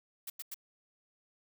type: noise bursts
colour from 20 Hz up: blue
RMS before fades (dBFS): -41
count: 3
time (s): 0.27-0.544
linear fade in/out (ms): 5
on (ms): 30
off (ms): 92
effects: none